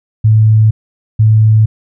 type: tone pair in turn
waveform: sine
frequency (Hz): 109.1 / 109.1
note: A2 / A2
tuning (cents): -14 / -14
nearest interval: unison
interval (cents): 0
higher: neither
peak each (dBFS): -4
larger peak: neither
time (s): 0.24-0.71 / 1.19-1.66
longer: neither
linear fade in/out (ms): 10
effects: none